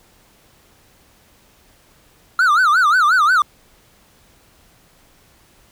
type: tone with vibrato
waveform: triangle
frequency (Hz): 1338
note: E6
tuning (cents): +25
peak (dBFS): -9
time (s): 2.39-3.42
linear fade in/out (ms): 2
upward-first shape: sine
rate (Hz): 5.6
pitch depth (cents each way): 230
effects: pink hiss -53 dBFS RMS until 5.71 s